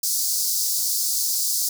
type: high-pass noise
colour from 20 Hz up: pink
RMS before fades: -23 dBFS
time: 0.03-1.69 s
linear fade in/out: 5 ms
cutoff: 4600 Hz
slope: 48 dB/octave
effects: none